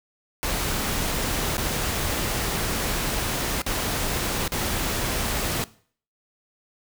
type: noise with dropouts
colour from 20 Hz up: pink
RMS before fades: -26 dBFS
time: 0.43-5.64 s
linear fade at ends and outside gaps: 0 ms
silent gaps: 1.569-1.58 / 3.618-3.664 / 4.478-4.52 s
effects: noise-tail reverb RT60 0.5 s tail -20 dB re dry